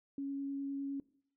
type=tone with vibrato; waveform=sine; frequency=277.2 Hz; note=C#4; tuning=in tune; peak=-36 dBFS; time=0.18-1 s; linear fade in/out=2 ms; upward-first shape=triangle; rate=9.8 Hz; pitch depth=9 cents each way; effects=noise-tail reverb RT60 0.6 s tail -20 dB re dry